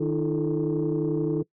sine tone cluster, 154.3 / 304.1 / 335.5 / 438.5 Hz, D#3 / D#4 / E4 / A4, -14 / -40 / +31 / -6 cents, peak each -27 dBFS, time 0-1.43 s, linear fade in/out 10 ms, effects noise-tail reverb RT60 0.1 s tail -23 dB re dry + tanh soft clip ceiling -17 dBFS

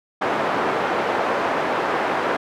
pink band-pass noise, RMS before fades -22 dBFS, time 0.21-2.37 s, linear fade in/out 10 ms, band 430 to 1400 Hz, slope 12 dB/octave, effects none

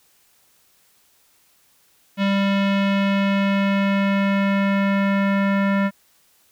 square tone with low-pass filter sweep, 197.5 Hz, G3, 13 cents sharp, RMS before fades -19 dBFS, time 2.17-5.91 s, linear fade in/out 50 ms, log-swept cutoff 3000 to 1900 Hz, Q 2, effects white hiss -59 dBFS RMS until 6.51 s

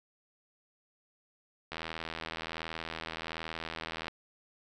click train, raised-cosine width 0.3 ms, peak -21 dBFS, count 193, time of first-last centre 1.72-4.082 s, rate 81.3 Hz, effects none

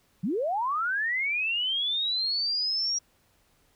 sine linear sweep, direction up, 154.2 to 5700 Hz, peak -25 dBFS, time 0.23-2.99 s, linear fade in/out 10 ms, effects pink hiss -66 dBFS RMS until 3.75 s

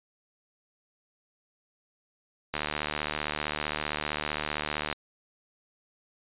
click train, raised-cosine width 0.3 ms, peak -13 dBFS, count 181, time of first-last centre 2.54-4.927 s, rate 75.4 Hz, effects resampled to 8000 Hz

